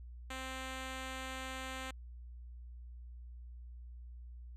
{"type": "tone", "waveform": "5% pulse", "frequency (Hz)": 261.6, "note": "C4", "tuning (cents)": 0, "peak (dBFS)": -30, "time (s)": [0.3, 1.91], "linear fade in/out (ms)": 5, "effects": ["added 60 Hz sine -47 dBFS peak until 4.56 s", "low-pass 10000 Hz 12 dB/octave"]}